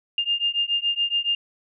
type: beating tone pair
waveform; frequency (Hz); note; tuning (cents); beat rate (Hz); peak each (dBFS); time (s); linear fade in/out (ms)
sine; 2808 / 2815.1; F7 / F7; +9 / +13; 7.1; -24; 0.18-1.35; 2
effects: none